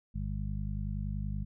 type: harmonic tone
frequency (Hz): 50.6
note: G#1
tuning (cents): -44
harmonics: 1 / 2 / 3 / 4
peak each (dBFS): -35 / -38 / -40 / -41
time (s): 0.14-1.45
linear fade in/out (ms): 20
effects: none